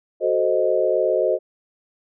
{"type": "chord", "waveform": "sine", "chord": "F# diminished seventh", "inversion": "none", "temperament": "equal with one note detuned", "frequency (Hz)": [372.4, 440, 523.3, 622.3], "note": ["F#4", "A4", "C5", "Eb5"], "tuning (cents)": [11, 0, 0, 0], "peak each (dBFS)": [-23, -24, -21, -21], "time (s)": [0.2, 1.39], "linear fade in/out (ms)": 50, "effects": []}